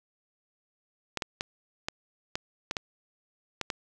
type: clicks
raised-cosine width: 0.2 ms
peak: -13 dBFS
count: 9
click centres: 1.173 / 1.222 / 1.409 / 1.885 / 2.355 / 2.711 / 2.768 / 3.613 / 3.702 s
effects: none